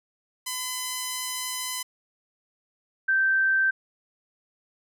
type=tone pair in turn; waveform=5% pulse / sine; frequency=1013 / 1558.2 Hz; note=B5 / G6; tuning=+44 / -11 cents; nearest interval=perfect fifth; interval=745 cents; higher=second; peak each=-17 / -19 dBFS; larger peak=first; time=0.46-1.83 / 3.08-3.71 s; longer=first; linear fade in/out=10 ms; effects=none

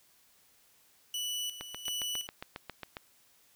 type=tone with tremolo; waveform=sawtooth; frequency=2960 Hz; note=F#7; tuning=in tune; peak=-30 dBFS; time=1.14-2.27 s; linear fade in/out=2 ms; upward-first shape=square; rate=1.4 Hz; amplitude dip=70%
type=click train; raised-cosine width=0.3 ms; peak=-23 dBFS; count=11; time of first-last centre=1.61-2.969 s; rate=7.36 Hz
effects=white hiss -65 dBFS RMS until 3.55 s

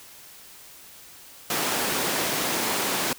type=high-pass noise; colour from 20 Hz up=pink; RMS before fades=-26 dBFS; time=1.5-3.13 s; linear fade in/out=2 ms; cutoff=260 Hz; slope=12 dB/octave; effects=white hiss -47 dBFS RMS until 3.18 s

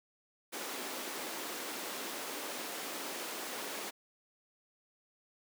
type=high-pass noise; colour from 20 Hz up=pink; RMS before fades=-41 dBFS; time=0.52-3.91 s; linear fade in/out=20 ms; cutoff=270 Hz; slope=24 dB/octave; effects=none

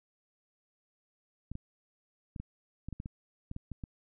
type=clicks; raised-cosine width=5 ms; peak=-27 dBFS; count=12; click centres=1.516 / 1.554 / 2.362 / 2.4 / 2.886 / 2.927 / 3.001 / 3.059 / 3.514 / 3.564 / 3.717 / 3.838 s; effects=none

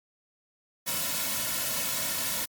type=noise with comb filter; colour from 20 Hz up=white; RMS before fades=-30 dBFS; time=0.86-2.46 s; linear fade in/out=20 ms; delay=2.5 ms; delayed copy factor=-0.9; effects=Opus 48 kbps

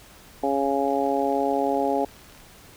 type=harmonic tone; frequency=138.59 Hz; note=C#3; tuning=in tune; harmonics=2 / 3 / 4 / 5 / 6; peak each=-27 / -27 / -27 / -27 / -27 dBFS; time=0.43-2.05 s; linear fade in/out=5 ms
type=click train; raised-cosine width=0.2 ms; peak=-34 dBFS; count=59; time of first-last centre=0.88-2.402 s; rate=38.1 Hz
effects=pink hiss -49 dBFS RMS until 2.76 s

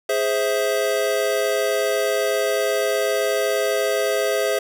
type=chord; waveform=square; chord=Ab augmented; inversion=none; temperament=equal with one note detuned; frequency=415.3 / 523.3 / 654.7 Hz; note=Ab4 / C5 / E5; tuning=0 / 0 / -12 cents; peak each=-24 dBFS; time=0.09-4.59 s; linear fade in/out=5 ms; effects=none

